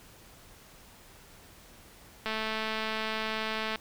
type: click train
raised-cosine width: 0.3 ms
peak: -17 dBFS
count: 329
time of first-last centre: 2.26-3.758 s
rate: 219 Hz
effects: pink hiss -54 dBFS RMS until 3.8 s